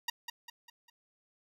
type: tone with echo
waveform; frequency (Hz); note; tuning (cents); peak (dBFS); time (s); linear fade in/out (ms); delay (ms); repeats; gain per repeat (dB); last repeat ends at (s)
10% pulse; 939; A#5; +12; -22; 0.08-0.1; 5; 200; 4; -7; 0.9
effects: none

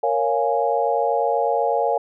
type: chord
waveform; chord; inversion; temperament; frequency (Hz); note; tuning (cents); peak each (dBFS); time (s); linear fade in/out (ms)
sine; Bb minor seventh; none; equal; 466.2 / 554.4 / 698.5 / 830.6; Bb4 / Db5 / F5 / Ab5; 0 / 0 / 0 / 0; -23; 0.03-1.98; 5
effects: none

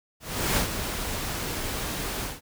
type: noise with ADSR envelope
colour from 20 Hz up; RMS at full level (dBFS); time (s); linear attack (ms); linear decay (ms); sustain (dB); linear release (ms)
pink; -23; 0.2-2.41; 370; 100; -8; 170
effects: none

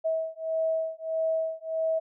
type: beating tone pair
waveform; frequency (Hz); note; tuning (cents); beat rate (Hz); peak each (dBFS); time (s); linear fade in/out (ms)
sine; 644 / 645.6; E5 / E5; -41 / -36; 1.6; -29; 0.04-2; 20
effects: none

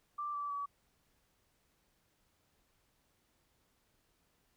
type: tone with pitch steps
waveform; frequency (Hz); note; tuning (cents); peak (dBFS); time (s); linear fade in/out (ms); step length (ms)
sine; 1177 / 1158.8 / 1140.9; D6 / D6 / C#6; +3 / -24 / +50; -36; 0.18-0.66; 10; 160
effects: pink hiss -75 dBFS RMS until 4.56 s

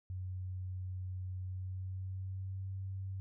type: tone with pitch glide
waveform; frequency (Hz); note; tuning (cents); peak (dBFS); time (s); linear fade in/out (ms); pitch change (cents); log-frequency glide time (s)
sine; 92.5 to 95.82; F#2 to G2; 0 to -39; -38; 0.1-3.2; 0; +61; 1.39-2.69
effects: none

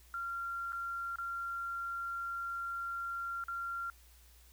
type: tone with dropouts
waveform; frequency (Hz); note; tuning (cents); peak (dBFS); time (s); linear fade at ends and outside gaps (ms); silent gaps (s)
sine; 1380; F6; -21; -36; 0.14-3.9; 1; 0.722-0.73 / 1.158-1.185 / 3.439-3.483
effects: added 60 Hz sine -59 dBFS peak until 4.52 s + white hiss -64 dBFS RMS until 4.52 s

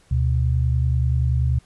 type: tone pair together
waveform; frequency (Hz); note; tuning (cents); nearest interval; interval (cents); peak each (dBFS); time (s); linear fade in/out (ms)
sine; 73.9 / 124.28; D2 / B2; +11 / +11; major sixth; 900; -19 / -20; 0.11-1.59; 5
effects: pink hiss -57 dBFS RMS until 1.65 s + resampled to 24000 Hz

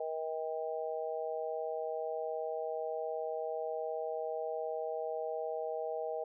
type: harmonic tone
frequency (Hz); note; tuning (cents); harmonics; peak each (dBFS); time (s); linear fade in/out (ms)
158.7; D#3; +35; 3 / 4 / 5; -38 / -38 / -42; 0-6.24; 5
effects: none

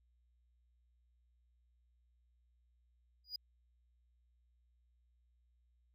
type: tone with exponential growth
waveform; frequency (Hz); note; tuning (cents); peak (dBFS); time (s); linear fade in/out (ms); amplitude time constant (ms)
triangle; 4905; D#8; -26; -35; 3.24-3.36; 5; 26
effects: added 60 Hz sine -70 dBFS peak until 5.94 s

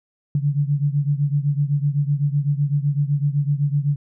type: beating tone pair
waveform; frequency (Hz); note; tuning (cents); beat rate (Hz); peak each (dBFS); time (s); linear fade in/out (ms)
sine; 141.6 / 149.5; C#3 / D3; +37 / +31; 7.9; -19 / -22; 0.35-3.96; 2
effects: none

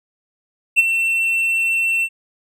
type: tone with ADSR envelope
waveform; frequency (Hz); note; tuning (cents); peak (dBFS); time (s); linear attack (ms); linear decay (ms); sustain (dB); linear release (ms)
triangle; 2697; E7; +39; -5; 0.76-2.09; 31; 25; -9; 57
effects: none

